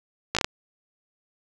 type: slowing click train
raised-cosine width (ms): 0.2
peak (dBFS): -5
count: 5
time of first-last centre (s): 0.35-0.445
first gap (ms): 16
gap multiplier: 1.27
effects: none